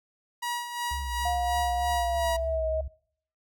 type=tone with tremolo; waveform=sawtooth; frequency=960 Hz; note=B5; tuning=49 cents flat; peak=-24 dBFS; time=0.42-2.37 s; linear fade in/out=10 ms; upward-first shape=sine; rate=2.8 Hz; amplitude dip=60%
type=tone with vibrato; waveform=sine; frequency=65.41 Hz; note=C2; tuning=in tune; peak=-32 dBFS; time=0.91-2.88 s; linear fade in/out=5 ms; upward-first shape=triangle; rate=3.3 Hz; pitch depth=140 cents each way
type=tone with pitch glide; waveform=sine; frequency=711 to 633.4 Hz; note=F5 to D#5; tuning=+31 to +31 cents; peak=-26 dBFS; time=1.25-2.81 s; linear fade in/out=5 ms; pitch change=-200 cents; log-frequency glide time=1.88-2.69 s
effects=noise-tail reverb RT60 0.6 s tail -22 dB re dry